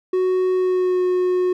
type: tone with pitch glide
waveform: triangle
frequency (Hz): 370 to 363.9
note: F#4 to F#4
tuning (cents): 0 to -29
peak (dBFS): -14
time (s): 0.13-1.53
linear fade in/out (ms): 5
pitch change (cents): -29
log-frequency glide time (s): 0.54-1.03
effects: none